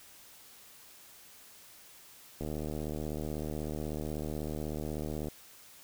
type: click train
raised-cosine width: 2 ms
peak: -24 dBFS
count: 220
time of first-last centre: 2.41-5.284 s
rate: 76.2 Hz
effects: white hiss -55 dBFS RMS until 5.83 s